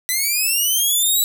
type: linear sweep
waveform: 5% pulse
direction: up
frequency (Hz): 1975.5 to 3946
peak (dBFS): -8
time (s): 0.09-1.24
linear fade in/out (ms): 0
effects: none